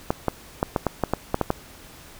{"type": "clicks", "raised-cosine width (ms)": 1, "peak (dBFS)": -6, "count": 10, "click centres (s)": [0.105, 0.283, 0.629, 0.762, 0.867, 1.037, 1.136, 1.344, 1.413, 1.504], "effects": ["pink hiss -46 dBFS RMS until 2.19 s"]}